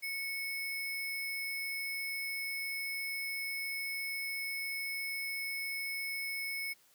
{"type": "tone with sample-and-hold", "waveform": "sine", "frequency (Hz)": 2207, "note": "C#7", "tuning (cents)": -8, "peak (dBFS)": -35, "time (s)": [0.02, 6.74], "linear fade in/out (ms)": 20, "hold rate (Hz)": 7350, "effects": ["white hiss -66 dBFS RMS until 6.94 s", "high-pass 80 Hz 12 dB/octave"]}